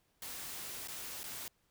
white noise with dropouts, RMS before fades -44 dBFS, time 0.22-1.48 s, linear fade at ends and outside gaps 2 ms, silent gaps 0.875-0.883 / 1.233-1.239 s, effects pink hiss -75 dBFS RMS until 1.7 s

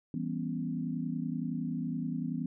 sine chord, C# half-diminished seventh, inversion first, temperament equal, 164.81 / 196 / 246.9 / 277.2 Hz, E3 / G3 / B3 / C#4, 0 / 0 / 0 / 0 cents, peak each -36 / -40 / -35 / -40 dBFS, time 0.14-2.46 s, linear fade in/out 2 ms, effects none

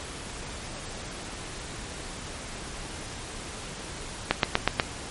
click train, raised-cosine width 0.3 ms, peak -3 dBFS, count 5, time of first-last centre 4.31-4.798 s, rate 8.19 Hz, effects pink hiss -38 dBFS RMS until 5.1 s + MP3 48 kbps

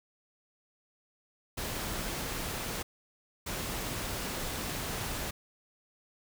pink noise bursts at uneven times, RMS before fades -36 dBFS, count 2, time 1.57-2.83 / 3.46-5.31 s, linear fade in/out 10 ms, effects none

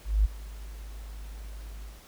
sine tone with ADSR envelope, 51.7 Hz, G#1, 7 cents flat, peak -17 dBFS, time 0.04-2.03 s, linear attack 210 ms, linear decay 13 ms, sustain -21 dB, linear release 170 ms, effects pink hiss -53 dBFS RMS until 2.07 s

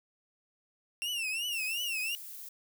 40% pulse tone with vibrato, 2722 Hz, F7, 45 cents flat, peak -31 dBFS, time 1.02-2.15 s, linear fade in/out 0 ms, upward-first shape triangle, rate 2.8 Hz, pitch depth 170 cents each way
violet noise, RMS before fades -45 dBFS, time 1.52-2.49 s, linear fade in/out 5 ms
effects none

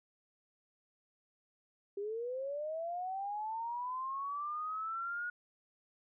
sine linear sweep, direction up, 392.9 to 1452 Hz, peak -36 dBFS, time 1.97-5.3 s, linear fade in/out 5 ms, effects none

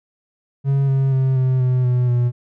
triangle tone with pitch steps, 137.9 / 135.06 / 132.28 / 129.56 / 126.89 / 124.28 / 121.72 Hz, C#3 / C#3 / C3 / C3 / B2 / B2 / B2, -9 / -45 / +19 / -17 / +47 / +11 / -25 cents, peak -12 dBFS, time 0.64-2.32 s, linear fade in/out 50 ms, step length 240 ms, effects none

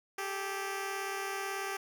10% pulse tone pair together, 392 / 430.2 Hz, G4 / A4, 0 / -39 cents, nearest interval major second, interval 161 cents, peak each -27 / -35 dBFS, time 0.18-1.77 s, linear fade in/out 5 ms, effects none

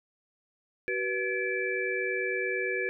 sine tone cluster, 378.9 / 487.8 / 1706 / 2328 Hz, F#4 / B4 / G#6 / D7, +41 / -21 / +46 / -16 cents, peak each -33 / -34 / -33 / -33 dBFS, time 0.88-2.89 s, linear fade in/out 0 ms, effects none

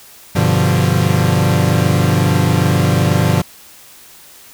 40% pulse chord, G dominant seventh, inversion none, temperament equal with one note detuned, 98 / 124.4 / 146.83 / 174.61 Hz, G2 / B2 / D3 / F3, 0 / +13 / 0 / 0 cents, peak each -16 dBFS, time 0.35-3.42 s, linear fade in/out 10 ms, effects white hiss -41 dBFS RMS until 4.53 s

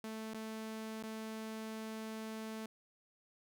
sawtooth tone with dropouts, 220 Hz, A3, in tune, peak -38 dBFS, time 0.04-2.66 s, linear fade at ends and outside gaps 2 ms, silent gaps 0.336-0.343 / 1.027-1.036 s, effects none

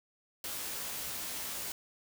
white noise with comb filter, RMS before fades -39 dBFS, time 0.44-1.72 s, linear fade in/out 2 ms, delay 16 ms, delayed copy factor +0.8, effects none

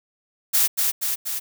blue noise with echo, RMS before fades -18 dBFS, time 0.53-0.68 s, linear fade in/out 20 ms, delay 240 ms, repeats 3, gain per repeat -3 dB, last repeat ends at 1.4 s, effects none

